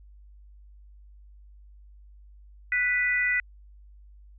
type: harmonic tone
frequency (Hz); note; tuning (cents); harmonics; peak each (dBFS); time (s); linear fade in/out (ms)
493.9; B4; 0; 3 / 4 / 5; -30 / -23 / -33; 2.72-3.4; 2
effects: added 50 Hz sine -48 dBFS peak until 4.38 s